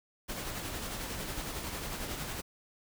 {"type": "noise with tremolo", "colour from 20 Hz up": "pink", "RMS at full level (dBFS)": -37, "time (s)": [0.28, 2.42], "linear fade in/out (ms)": 20, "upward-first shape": "sine", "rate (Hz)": 11, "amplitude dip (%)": 35, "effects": []}